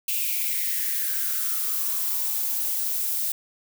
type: noise with high-pass filter sweep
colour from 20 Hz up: violet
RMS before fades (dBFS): -26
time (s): 0.08-3.32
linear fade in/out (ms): 2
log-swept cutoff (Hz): 2700 to 520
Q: 6
effects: none